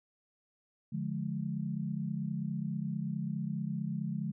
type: chord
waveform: sine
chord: D diminished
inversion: none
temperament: just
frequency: 146.83 / 176.2 / 211.4 Hz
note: D3 / F3 / Ab3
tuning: 0 / +16 / +31 cents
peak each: -37 / -37 / -37 dBFS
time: 0.92-4.32 s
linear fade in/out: 10 ms
effects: none